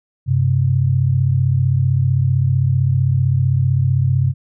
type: tone pair together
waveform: sine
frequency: 96.9 / 132.48 Hz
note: G2 / C3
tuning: -20 / +22 cents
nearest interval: perfect fourth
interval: 542 cents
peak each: -17 / -14 dBFS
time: 0.26-4.34 s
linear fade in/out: 50 ms
effects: none